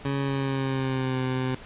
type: tone with pitch glide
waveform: 20% pulse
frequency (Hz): 138.59 to 129.31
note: C#3 to C3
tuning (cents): 0 to -20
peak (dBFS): -20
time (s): 0.05-1.55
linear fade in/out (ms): 2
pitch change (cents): -120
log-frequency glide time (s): 0.19-1.2
effects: pink hiss -45 dBFS RMS until 1.65 s + resampled to 8000 Hz